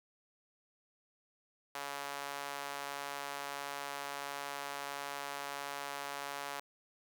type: tone with high-pass filter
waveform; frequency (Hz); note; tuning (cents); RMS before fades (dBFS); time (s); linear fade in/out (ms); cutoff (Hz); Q
sawtooth; 141.5; C#3; +36; -42; 1.75-6.6; 2; 830; 1.2
effects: none